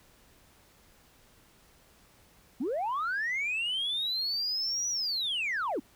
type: linear two-way sweep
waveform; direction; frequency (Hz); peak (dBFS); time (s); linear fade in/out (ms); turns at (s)
sine; up then down; 213.9 to 5920 to 213.9; -27; 2.6-5.8; 10; 4.89
effects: tanh soft clip ceiling -26 dBFS + pink hiss -61 dBFS RMS until 5.95 s